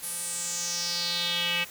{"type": "tone with band-pass filter sweep", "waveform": "square", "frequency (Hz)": 173.5, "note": "F3", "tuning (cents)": -11, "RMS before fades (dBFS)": -30, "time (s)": [0.02, 1.65], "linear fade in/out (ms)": 20, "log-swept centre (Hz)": [11000, 2600], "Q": 4.3, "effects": ["white hiss -45 dBFS RMS until 1.7 s"]}